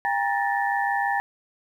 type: tone cluster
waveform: sine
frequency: 801 / 941 / 1760 / 1866 Hz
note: G5 / A#5 / A6 / A#6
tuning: +37 / +16 / 0 / +1 cents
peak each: -24 / -29 / -27 / -33 dBFS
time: 0.05-1.2 s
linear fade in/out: 0 ms
effects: 9-bit